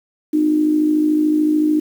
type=tone with amplitude modulation; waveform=sine; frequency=305.1 Hz; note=D#4; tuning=34 cents flat; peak=-10 dBFS; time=0.33-1.8 s; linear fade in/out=10 ms; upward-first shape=sine; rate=53.6 Hz; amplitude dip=55%; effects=7-bit